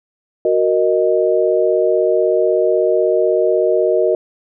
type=chord; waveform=sine; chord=D# minor; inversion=first; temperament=equal; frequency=370 / 466.2 / 622.3 Hz; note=F#4 / A#4 / D#5; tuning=0 / 0 / 0 cents; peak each=-16 dBFS; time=0.45-4.15 s; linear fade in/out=2 ms; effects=none